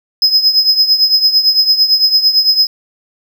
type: tone with tremolo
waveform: triangle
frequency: 5080 Hz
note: D#8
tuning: 35 cents sharp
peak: -3 dBFS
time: 0.22-2.67 s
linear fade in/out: 2 ms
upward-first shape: triangle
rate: 8.9 Hz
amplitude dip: 80%
effects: 7-bit